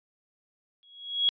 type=tone with exponential growth; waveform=sine; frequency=3322 Hz; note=G#7; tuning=in tune; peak=-18 dBFS; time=0.83-1.29 s; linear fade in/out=0 ms; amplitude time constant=100 ms; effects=resampled to 11025 Hz